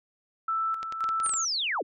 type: tone with tremolo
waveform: sine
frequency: 1323 Hz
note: E6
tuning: 6 cents sharp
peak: -25 dBFS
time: 0.48-1.45 s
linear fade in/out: 5 ms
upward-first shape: square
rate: 1.9 Hz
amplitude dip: 55%
type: clicks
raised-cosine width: 0.2 ms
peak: -22 dBFS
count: 8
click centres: 0.83 / 0.924 / 1.041 / 1.09 / 1.201 / 1.262 / 1.294 / 1.338 s
type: linear sweep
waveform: sine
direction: down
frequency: 9397 to 181.4 Hz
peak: -26 dBFS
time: 1.23-1.83 s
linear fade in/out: 20 ms
effects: none